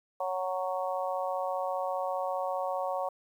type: harmonic tone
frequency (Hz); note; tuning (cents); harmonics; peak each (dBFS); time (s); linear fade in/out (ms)
185; F#3; 0; 3 / 4 / 5 / 6; -33 / -34 / -37 / -38; 0.2-3.09; 5
effects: 10-bit